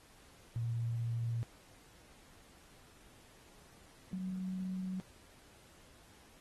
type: tone pair in turn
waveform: sine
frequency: 116.54 / 186.44 Hz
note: A#2 / F#3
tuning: 0 / +13 cents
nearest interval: minor sixth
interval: 813 cents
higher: second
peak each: -33 / -36 dBFS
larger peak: first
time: 0.56-1.43 / 4.13-5 s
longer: neither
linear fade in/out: 0 ms
effects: pink hiss -62 dBFS RMS until 6.4 s + AAC 32 kbps

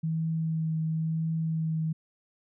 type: tone with vibrato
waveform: sine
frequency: 160.5 Hz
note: E3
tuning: 46 cents flat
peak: -26 dBFS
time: 0.03-1.93 s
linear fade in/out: 10 ms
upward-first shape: triangle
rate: 0.97 Hz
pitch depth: 16 cents each way
effects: none

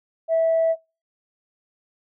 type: tone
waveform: sine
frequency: 654 Hz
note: E5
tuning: 14 cents flat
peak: -15 dBFS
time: 0.28-0.76 s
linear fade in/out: 50 ms
effects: noise-tail reverb RT60 0.3 s tail -26 dB re dry + tanh soft clip ceiling -13 dBFS

